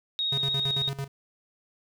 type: tone with vibrato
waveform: sine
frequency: 3748 Hz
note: A#7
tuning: 9 cents sharp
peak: -25 dBFS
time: 0.19-0.89 s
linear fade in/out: 0 ms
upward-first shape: sine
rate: 16 Hz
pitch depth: 15 cents each way
type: tone with tremolo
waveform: square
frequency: 137.9 Hz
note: C#3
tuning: 9 cents flat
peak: -30 dBFS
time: 0.32-1.08 s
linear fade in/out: 5 ms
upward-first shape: square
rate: 9 Hz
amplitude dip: 80%
effects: none